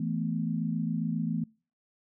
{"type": "chord", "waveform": "sine", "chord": "E suspended fourth", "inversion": "none", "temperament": "just", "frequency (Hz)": [164.81, 219.8, 247.2], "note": ["E3", "A3", "B3"], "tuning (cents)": [0, -2, 2], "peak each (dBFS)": [-31, -32, -34], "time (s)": [0, 1.44], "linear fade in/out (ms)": 5, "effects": ["noise-tail reverb RT60 0.4 s tail -26 dB re dry"]}